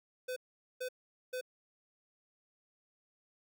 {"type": "tone bursts", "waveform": "square", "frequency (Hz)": 506, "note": "B4", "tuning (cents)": 42, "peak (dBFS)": -37, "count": 3, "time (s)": [0.28, 1.412], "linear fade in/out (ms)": 10, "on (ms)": 84, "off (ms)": 440, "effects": []}